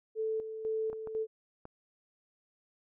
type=tone with tremolo; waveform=sine; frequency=440 Hz; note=A4; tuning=in tune; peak=-30 dBFS; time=0.15-1.27 s; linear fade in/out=50 ms; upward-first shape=square; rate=2 Hz; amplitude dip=60%
type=clicks; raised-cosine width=1 ms; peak=-32 dBFS; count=3; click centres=0.93 / 1.073 / 1.654 s
effects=none